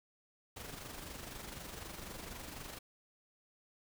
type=noise with amplitude modulation; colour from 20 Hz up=pink; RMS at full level=-45 dBFS; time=0.56-2.79 s; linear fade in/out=10 ms; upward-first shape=sine; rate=24 Hz; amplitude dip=50%; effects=none